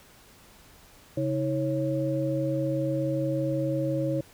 sine tone cluster, 137 / 319.9 / 548 Hz, C#3 / D#4 / C#5, -20 / +48 / -20 cents, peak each -29 dBFS, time 1.17-4.21 s, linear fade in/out 5 ms, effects pink hiss -54 dBFS RMS until 4.33 s

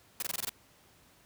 white noise bursts, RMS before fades -34 dBFS, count 7, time 0.2-0.494 s, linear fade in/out 2 ms, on 24 ms, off 21 ms, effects pink hiss -62 dBFS RMS until 1.25 s + high-pass 60 Hz 12 dB/octave

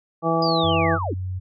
harmonic tone, 164.81 Hz, E3, in tune, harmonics 1 / 2 / 3 / 4 / 5 / 7, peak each -25 / -25 / -25 / -25 / -25 / -25 dBFS, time 0.22-0.99 s, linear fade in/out 50 ms
sine linear sweep, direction down, 4978 to 209.9 Hz, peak -25 dBFS, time 0.42-1.14 s, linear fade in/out 5 ms
sine tone, 92.6 Hz, F#2, 2 cents sharp, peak -25 dBFS, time 0.63-1.4 s, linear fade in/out 20 ms
effects none

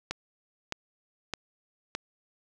click train, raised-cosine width 0.2 ms, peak -14 dBFS, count 4, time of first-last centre 0.11-1.95 s, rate 1.63 Hz, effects none

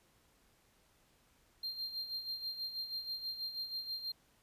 triangle tone with tremolo, 4186 Hz, C8, in tune, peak -35 dBFS, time 1.63-4.12 s, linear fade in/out 5 ms, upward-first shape sine, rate 6.2 Hz, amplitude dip 65%, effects pink hiss -70 dBFS RMS until 4.42 s + resampled to 32000 Hz

